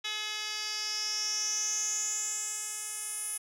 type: tone with band-pass filter sweep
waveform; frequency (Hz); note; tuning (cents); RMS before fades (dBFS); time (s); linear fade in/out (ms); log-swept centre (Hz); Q
10% pulse; 425.5; G#4; +42; -34; 0.04-3.38; 10; 3900 to 10000; 6.9
effects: none